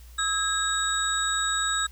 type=tone cluster; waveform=sine; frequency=1291 / 1634 / 3784 / 7860 Hz; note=E6 / G#6 / A#7 / B8; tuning=-37 / -29 / +25 / -9 cents; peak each=-29 dBFS; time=0.18-1.87 s; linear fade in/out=10 ms; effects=added 60 Hz sine -44 dBFS peak until 1.91 s + white hiss -56 dBFS RMS until 1.91 s